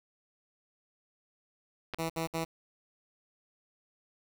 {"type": "clicks", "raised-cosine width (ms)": 0.3, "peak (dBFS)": -20, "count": 2, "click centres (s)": [1.937, 1.945]}
{"type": "tone bursts", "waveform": "10% pulse", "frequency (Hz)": 163.5, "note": "E3", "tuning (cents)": -14, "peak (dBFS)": -23, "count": 3, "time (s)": [1.98, 2.452], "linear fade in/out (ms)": 20, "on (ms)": 120, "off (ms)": 56}
{"effects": ["8-bit"]}